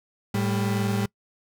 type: tone pair together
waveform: 35% pulse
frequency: 110 / 198.28 Hz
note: A2 / G3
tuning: 0 / +20 cents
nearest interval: minor seventh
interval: 1020 cents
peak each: -24 / -24 dBFS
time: 0.34-1.06 s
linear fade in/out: 5 ms
effects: noise-tail reverb RT60 0.1 s tail -25 dB re dry